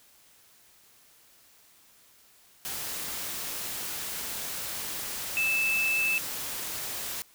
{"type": "tone in noise", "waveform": "sine", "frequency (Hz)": 2630, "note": "E7", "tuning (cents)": -5, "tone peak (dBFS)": -24, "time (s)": [5.37, 6.18], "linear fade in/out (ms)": 0, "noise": "white", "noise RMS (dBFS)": -35, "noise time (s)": [2.65, 7.22], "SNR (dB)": 8, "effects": ["white hiss -59 dBFS RMS until 7.34 s"]}